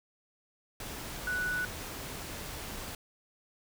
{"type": "tone in noise", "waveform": "sine", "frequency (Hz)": 1480, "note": "F#6", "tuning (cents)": 0, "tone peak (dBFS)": -30, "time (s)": [1.27, 1.65], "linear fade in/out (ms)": 2, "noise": "pink", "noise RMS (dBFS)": -41, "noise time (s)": [0.8, 2.95], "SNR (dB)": 8, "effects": []}